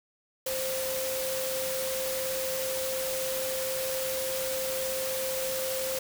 sine tone in noise, 524 Hz, C5, 2 cents sharp, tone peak -31 dBFS, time 0.46-5.99 s, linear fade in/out 5 ms, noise white, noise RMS -34 dBFS, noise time 0.46-5.99 s, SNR 0 dB, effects none

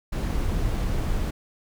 brown noise, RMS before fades -25 dBFS, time 0.12-1.31 s, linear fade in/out 10 ms, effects none

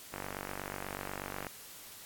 click train, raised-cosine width 0.5 ms, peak -23 dBFS, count 65, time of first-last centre 0.14-1.468 s, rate 48.2 Hz, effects white hiss -50 dBFS RMS until 2.05 s + AAC 64 kbps

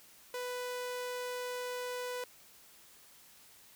sawtooth tone, 495.6 Hz, B4, 6 cents sharp, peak -33 dBFS, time 0.34-2.24 s, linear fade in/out 2 ms, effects white hiss -59 dBFS RMS until 3.75 s

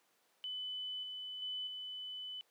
sine tone with level steps, 3000 Hz, F#7, 23 cents sharp, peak -39 / -42 / -38 / -42 dBFS, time 0.44-2.41 s, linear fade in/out 0 ms, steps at 1.03 / 1.42 / 1.67 s, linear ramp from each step 2 ms, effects pink hiss -73 dBFS RMS until 2.5 s + high-pass 400 Hz 12 dB/octave

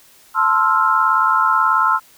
sine chord, F major seventh, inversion first, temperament equal, 880 / 1046.5 / 1318.5 / 1396.9 Hz, A5 / C6 / E6 / F6, 0 / 0 / 0 / 0 cents, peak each -21 / -17 / -16 / -19 dBFS, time 0.34-2 s, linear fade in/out 50 ms, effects white hiss -49 dBFS RMS until 2.17 s

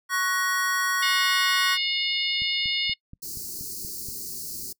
square chord, F# major, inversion second, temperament equal with one note detuned, 1108.7 / 1480 / 1889.6 Hz, C#6 / F#6 / A#6, 0 / 0 / +23 cents, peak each -28 dBFS, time 0.09-1.78 s, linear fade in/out 50 ms
harmonic tone, 721 Hz, F#5, 45 cents flat, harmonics 3 / 4 / 5 / 6 / 7, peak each -29 / -28 / -29 / -31 / -34 dBFS, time 1.02-2.94 s, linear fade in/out 10 ms
click train, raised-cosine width 5 ms, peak -30 dBFS, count 8, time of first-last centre 2.42-4.087 s, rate 4.2 Hz
white band-stop noise, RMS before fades -35 dBFS, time 3.22-4.73 s, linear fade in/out 10 ms, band 440 to 4300 Hz, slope 96 dB/octave
effects noise-tail reverb RT60 0.1 s tail -24 dB re dry

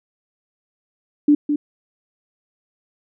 sine tone with echo, 293.7 Hz, D4, in tune, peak -9 dBFS, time 1.28-1.35 s, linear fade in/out 5 ms, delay 210 ms, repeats 1, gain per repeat -7 dB, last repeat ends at 1.56 s, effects none

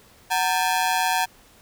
sawtooth ring-modulated tone, 832 Hz, G#5, 3 cents sharp, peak -13 dBFS, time 0.3-1.26 s, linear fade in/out 20 ms, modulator 85.1 Hz, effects pink hiss -53 dBFS RMS until 1.61 s

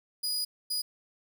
sawtooth tone bursts at uneven times, 4924 Hz, D#8, 19 cents flat, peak -26 dBFS, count 2, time 0.23-0.45 / 0.7-0.82 s, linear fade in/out 10 ms, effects none

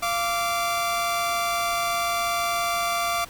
sawtooth tone pair together, 691 / 1165.3 Hz, F5 / D6, -19 / -14 cents, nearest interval major sixth, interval 905 cents, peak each -22 dBFS, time 0.02-3.25 s, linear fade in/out 10 ms, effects pink hiss -45 dBFS RMS until 3.29 s

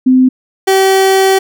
sine / 30% pulse tone pair in turn, 257.1 / 384.2 Hz, C4 / G4, -30 / -35 cents, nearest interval perfect fifth, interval 695 cents, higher second, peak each -4 dBFS, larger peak neither, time 0.06-0.29 / 0.67-1.39 s, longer second, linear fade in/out 10 ms, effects none

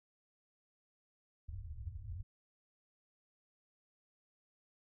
white low-pass noise, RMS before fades -45 dBFS, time 1.48-2.23 s, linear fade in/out 10 ms, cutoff 110 Hz, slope 96 dB/octave, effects none

